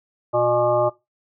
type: harmonic tone with a mistuned harmonic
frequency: 120 Hz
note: B2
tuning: 49 cents flat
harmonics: 1 / 3 / 5 / 7 / 9 / 10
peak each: -30 / -24 / -18 / -25 / -28 / -28 dBFS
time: 0.33-0.9 s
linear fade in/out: 20 ms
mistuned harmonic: 5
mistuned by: +22 cents
effects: noise-tail reverb RT60 0.2 s tail -17 dB re dry